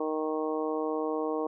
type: harmonic tone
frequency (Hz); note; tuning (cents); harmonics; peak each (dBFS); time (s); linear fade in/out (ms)
155.7; D#3; +2; 2 / 3 / 4 / 5 / 6 / 7; -33 / -31 / -37 / -39 / -41 / -39; 0-1.47; 5
effects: none